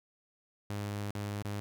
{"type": "tone with dropouts", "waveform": "sawtooth", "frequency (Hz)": 102.5, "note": "G#2", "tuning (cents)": -22, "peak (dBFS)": -31, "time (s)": [0.7, 1.6], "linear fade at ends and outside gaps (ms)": 0, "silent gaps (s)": [[1.107, 1.152], [1.424, 1.449]], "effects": []}